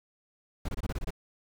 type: noise bursts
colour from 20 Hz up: brown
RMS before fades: -32 dBFS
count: 8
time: 0.65-1.106 s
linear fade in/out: 5 ms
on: 36 ms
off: 24 ms
effects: none